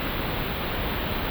pink band-stop noise, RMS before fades -28 dBFS, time 0-1.3 s, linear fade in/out 0 ms, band 3900 to 14000 Hz, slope 48 dB/octave, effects none

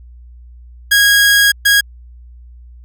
sawtooth tone bursts at uneven times, 1644 Hz, G#6, 18 cents flat, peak -4 dBFS, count 2, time 0.91-1.52 / 1.65-1.81 s, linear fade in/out 10 ms, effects added 60 Hz sine -35 dBFS peak until 2.84 s

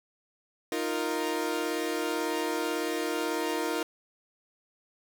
sawtooth chord, Eb suspended second, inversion none, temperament equal, 311.1 / 349.2 / 466.2 Hz, Eb4 / F4 / Bb4, 0 / 0 / 0 cents, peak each -29 dBFS, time 0.72-3.83 s, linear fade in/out 2 ms, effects none

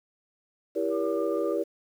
sine chord, E diminished seventh, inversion none, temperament just, 329.6 / 395.6 / 474.7 / 569.6 Hz, E4 / G4 / Bb4 / Db5, 0 / +16 / +31 / +47 cents, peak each -30 dBFS, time 0.75-1.64 s, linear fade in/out 20 ms
sine tone with tremolo, 1197 Hz, D6, 33 cents sharp, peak -38 dBFS, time 0.9-1.57 s, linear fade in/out 50 ms, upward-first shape square, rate 7.2 Hz, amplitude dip 25%
effects tanh soft clip ceiling -14 dBFS + 9-bit

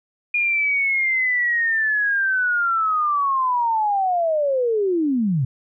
sine linear sweep, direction down, 2436 to 120.5 Hz, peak -17 dBFS, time 0.34-5.45 s, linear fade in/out 5 ms, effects none

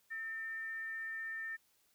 sine tone with frequency modulation, 1804 Hz, A6, 43 cents sharp, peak -39 dBFS, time 0.1-1.57 s, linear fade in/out 20 ms, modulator 503 Hz, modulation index 0.22, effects white hiss -73 dBFS RMS until 1.94 s

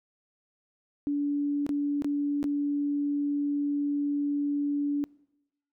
sine tone with dropouts, 288 Hz, D4, 34 cents flat, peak -25 dBFS, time 1.07-5.04 s, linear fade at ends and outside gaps 0 ms, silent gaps 1.665-1.692 / 2.021-2.045 / 2.429-2.441 s, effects noise-tail reverb RT60 0.9 s tail -24 dB re dry

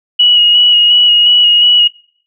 sine tone with vibrato, 2907 Hz, F#7, 31 cents flat, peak -4 dBFS, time 0.19-1.88 s, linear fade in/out 10 ms, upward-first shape square, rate 2.8 Hz, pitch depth 16 cents each way, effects noise-tail reverb RT60 0.6 s tail -25 dB re dry

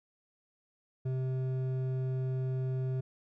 sine tone with hard clipping, 130 Hz, C3, 11 cents flat, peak -32 dBFS, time 1.05-3.01 s, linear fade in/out 10 ms, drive 8 dB, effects none

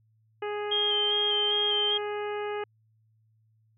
harmonic tone, 415.3 Hz, G#4, in tune, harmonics 1 / 2 / 3 / 4 / 5 / 6 / 7, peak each -31 / -37 / -41 / -43 / -45 / -47 / -48 dBFS, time 0.42-2.64 s, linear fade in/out 5 ms
sine tone with vibrato, 3191 Hz, G7, 30 cents sharp, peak -24 dBFS, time 0.71-1.98 s, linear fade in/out 10 ms, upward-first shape square, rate 2.5 Hz, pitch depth 23 cents each way
effects added 110 Hz sine -63 dBFS peak until 3.77 s

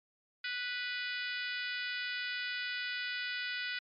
harmonic tone, 493.3 Hz, B4, 2 cents flat, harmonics 3 / 4 / 5 / 6 / 7 / 8 / 9 / 10, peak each -39 / -41 / -43 / -45 / -46 / -47 / -48 / -49 dBFS, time 0.44-3.79 s, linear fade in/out 5 ms, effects MP3 64 kbps

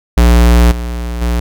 square tone with level steps, 59.3 Hz, A#1, 30 cents sharp, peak -5 / -18 / -12 dBFS, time 0.17-1.4 s, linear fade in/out 5 ms, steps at 0.71 / 1.21 s, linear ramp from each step 10 ms, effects none

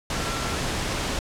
sine tone in noise, 1354 Hz, E6, 46 cents sharp, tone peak -35 dBFS, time 0.15-0.55 s, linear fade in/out 2 ms, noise pink, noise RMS -27 dBFS, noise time 0.1-1.19 s, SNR -11 dB, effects low-pass 8000 Hz 12 dB/octave

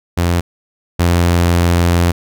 sawtooth tone pair in turn, 86.5 / 86.5 Hz, F2 / F2, -16 / -16 cents, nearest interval unison, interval 0 cents, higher neither, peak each -8 / -6 dBFS, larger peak second, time 0.17-0.41 / 0.99-2.12 s, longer second, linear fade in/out 10 ms, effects none

